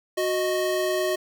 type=tone pair together; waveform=square; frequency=367.4 / 621.8 Hz; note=F#4 / D#5; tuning=-12 / -1 cents; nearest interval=major sixth; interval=911 cents; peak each=-26 dBFS; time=0.17-1.16 s; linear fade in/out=10 ms; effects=none